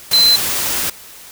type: tone in noise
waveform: sine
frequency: 4070 Hz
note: C8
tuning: 49 cents flat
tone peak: -8 dBFS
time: 0.13-0.36 s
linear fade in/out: 5 ms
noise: white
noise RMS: -19 dBFS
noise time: 0.11-0.9 s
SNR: +8 dB
effects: white hiss -38 dBFS RMS until 1.31 s